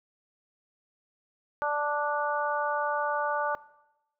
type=harmonic tone; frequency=293.7 Hz; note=D4; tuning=in tune; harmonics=2 / 3 / 4 / 5; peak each=-31 / -30 / -32 / -33 dBFS; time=1.62-3.55 s; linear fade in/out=0 ms; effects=noise-tail reverb RT60 0.9 s tail -19 dB re dry